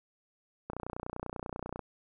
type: click train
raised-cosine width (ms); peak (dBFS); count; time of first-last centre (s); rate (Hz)
1; -23; 34; 0.7-1.793; 30.2
effects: none